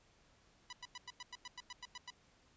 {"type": "tone bursts", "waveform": "10% pulse", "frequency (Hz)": 987.8, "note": "B5", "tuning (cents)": 0, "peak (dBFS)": -37, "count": 12, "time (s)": [0.7, 2.103], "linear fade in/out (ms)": 2, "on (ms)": 28, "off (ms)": 97, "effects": ["pink hiss -69 dBFS RMS until 2.56 s", "resampled to 16000 Hz"]}